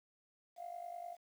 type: tone with amplitude modulation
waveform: sine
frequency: 697 Hz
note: F5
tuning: 4 cents flat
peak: -39 dBFS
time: 0.56-1.17 s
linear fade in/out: 50 ms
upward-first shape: sine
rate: 50 Hz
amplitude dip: 80%
effects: tanh soft clip ceiling -37 dBFS + 11-bit